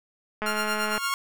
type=click train; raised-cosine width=0.5 ms; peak=-15 dBFS; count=120; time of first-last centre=0.42-0.979 s; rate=213 Hz
type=tone with tremolo; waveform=sawtooth; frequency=1396.9 Hz; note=F6; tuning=in tune; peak=-22 dBFS; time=0.46-1.14 s; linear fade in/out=2 ms; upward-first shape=sine; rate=8.8 Hz; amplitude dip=65%
type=tone with exponential growth; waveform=sawtooth; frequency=1095 Hz; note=C#6; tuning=22 cents flat; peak=-20 dBFS; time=0.68-1.14 s; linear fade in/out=1 ms; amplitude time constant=100 ms
effects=none